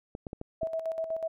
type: clicks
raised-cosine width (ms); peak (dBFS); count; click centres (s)
2; -24; 5; 0.151 / 0.268 / 0.331 / 0.414 / 0.632
type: tone with tremolo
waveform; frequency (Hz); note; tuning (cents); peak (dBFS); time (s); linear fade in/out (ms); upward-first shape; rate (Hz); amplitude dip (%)
sine; 649; E5; -27; -28; 0.61-1.28; 10; square; 8.1; 60
effects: none